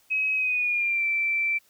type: tone with pitch glide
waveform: sine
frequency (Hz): 2548 to 2337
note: D#7 to D7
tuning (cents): +41 to -9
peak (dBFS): -22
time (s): 0.1-1.59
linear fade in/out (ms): 20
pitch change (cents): -150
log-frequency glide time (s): 0.35-1.05
effects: white hiss -62 dBFS RMS until 1.69 s